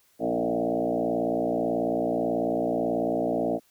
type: tone with frequency modulation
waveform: sine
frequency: 457.7 Hz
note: A#4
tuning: 32 cents flat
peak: -23 dBFS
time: 0.19-3.6 s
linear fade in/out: 50 ms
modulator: 58.3 Hz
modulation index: 4.2
effects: white hiss -64 dBFS RMS until 3.7 s